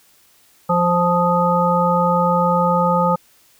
harmonic tone with a mistuned harmonic, 174.61 Hz, F3, in tune, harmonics 1 / 3 / 5 / 7, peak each -19 / -19 / -19 / -19 dBFS, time 0.69-3.16 s, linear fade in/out 10 ms, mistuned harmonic 7, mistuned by +32 cents, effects white hiss -54 dBFS RMS until 3.59 s

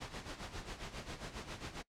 pink noise with tremolo, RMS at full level -43 dBFS, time 0-1.83 s, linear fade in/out 20 ms, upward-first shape sine, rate 7.4 Hz, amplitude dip 70%, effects noise-tail reverb RT60 0.1 s tail -22 dB re dry + low-pass 6000 Hz 12 dB/octave

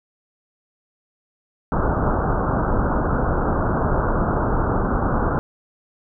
pink low-pass noise, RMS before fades -20 dBFS, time 1.72-5.39 s, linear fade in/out 0 ms, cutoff 1500 Hz, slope 96 dB/octave, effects none

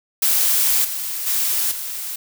blue noise with level steps, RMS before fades -17 / -26 / -20 / -28 dBFS, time 0.22-2.16 s, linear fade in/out 5 ms, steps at 0.84 / 1.26 / 1.71 s, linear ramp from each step 10 ms, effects none

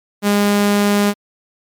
sawtooth tone, 204.3 Hz, G#3, 28 cents flat, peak -8 dBFS, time 0.22-1.14 s, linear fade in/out 50 ms, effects MP3 96 kbps

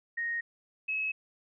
sine tone pair in turn, 1864.7 / 2575 Hz, A#6 / E7, 0 / -41 cents, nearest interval tritone, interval 559 cents, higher second, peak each -30 / -29 dBFS, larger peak second, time 0.17-0.41 / 0.88-1.12 s, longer neither, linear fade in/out 10 ms, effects none

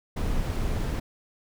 brown noise, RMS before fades -27 dBFS, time 0.16-1 s, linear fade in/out 10 ms, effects none

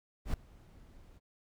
brown noise with ADSR envelope, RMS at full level -32 dBFS, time 0.25-1.2 s, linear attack 87 ms, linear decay 4 ms, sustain -24 dB, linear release 32 ms, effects none

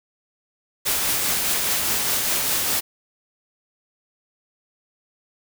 white noise with tremolo, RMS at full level -21 dBFS, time 0.85-2.81 s, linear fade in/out 20 ms, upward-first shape triangle, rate 4.9 Hz, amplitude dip 30%, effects none

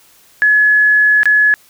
sine tone with dropouts, 1700 Hz, G#6, 40 cents sharp, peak -7 dBFS, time 0.42-1.54 s, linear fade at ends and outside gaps 0 ms, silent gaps 1.232-1.256 s, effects white hiss -48 dBFS RMS until 1.69 s

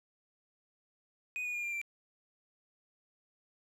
triangle tone with pitch steps, 2489 / 2455 / 2421 / 2388 / 2355 Hz, D#7 / D#7 / D#7 / D7 / D7, 0 / -24 / -48 / +28 / +4 cents, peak -33 dBFS, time 1.36-1.815 s, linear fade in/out 0 ms, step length 91 ms, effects none

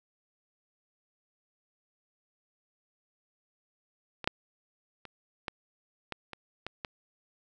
clicks, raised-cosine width 0.3 ms, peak -22 / -8 / -28 / -17 / -19 / -24 / -20 / -19 dBFS, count 8, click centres 4.243 / 4.275 / 5.053 / 5.482 / 6.123 / 6.333 / 6.666 / 6.848 s, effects none

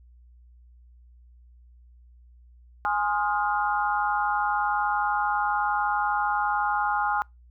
sine chord, F minor seventh, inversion first, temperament equal with one note detuned, 830.6 / 1046.5 / 1244.5 / 1416.4 Hz, Ab5 / C6 / Eb6 / F6, 0 / 0 / 0 / +24 cents, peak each -25 / -31 / -30 / -29 dBFS, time 2.85-7.22 s, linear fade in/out 0 ms, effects noise-tail reverb RT60 0.2 s tail -26 dB re dry + added 60 Hz sine -50 dBFS peak until 7.5 s

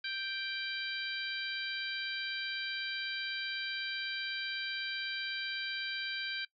harmonic tone, 784 Hz, G5, in tune, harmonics 2 / 3 / 4 / 5 / 6, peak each -39 / -42 / -42 / -42 / -44 dBFS, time 0.04-6.45 s, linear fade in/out 5 ms, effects noise-tail reverb RT60 0.1 s tail -20 dB re dry + MP3 96 kbps

